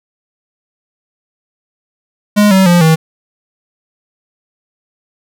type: tone with pitch steps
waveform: square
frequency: 207.7 / 190.46 / 174.65 / 160.16 Hz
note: G#3 / G3 / F3 / E3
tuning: 0 / -50 / 0 / -50 cents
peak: -6 dBFS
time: 2.36-2.96 s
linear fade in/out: 20 ms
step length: 150 ms
effects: none